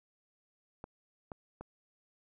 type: clicks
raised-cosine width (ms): 1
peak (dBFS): -29 / -28 / -30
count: 3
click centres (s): 0.841 / 1.318 / 1.61
effects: none